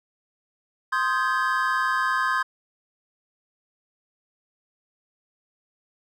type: chord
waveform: triangle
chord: Ab major seventh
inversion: first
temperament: equal with one note detuned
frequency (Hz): 1046.5 / 1244.5 / 1568 / 1688.3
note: C6 / Eb6 / G6 / Ab6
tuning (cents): 0 / 0 / 0 / +28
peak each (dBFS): -23 / -26 / -25 / -27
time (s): 0.92-2.43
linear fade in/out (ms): 10
effects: none